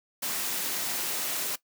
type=high-pass noise; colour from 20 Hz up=white; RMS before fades=-31 dBFS; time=0.22-1.56 s; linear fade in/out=10 ms; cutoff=150 Hz; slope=24 dB/octave; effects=noise-tail reverb RT60 0.1 s tail -18 dB re dry